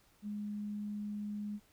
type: tone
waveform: sine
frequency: 207.7 Hz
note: G#3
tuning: in tune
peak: -37 dBFS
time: 0.22-1.6 s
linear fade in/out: 50 ms
effects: pink hiss -68 dBFS RMS until 1.72 s